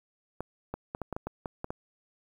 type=clicks; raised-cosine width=1 ms; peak=-20 dBFS; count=10; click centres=0.406 / 0.74 / 0.949 / 1.017 / 1.127 / 1.165 / 1.27 / 1.458 / 1.644 / 1.705 s; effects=9-bit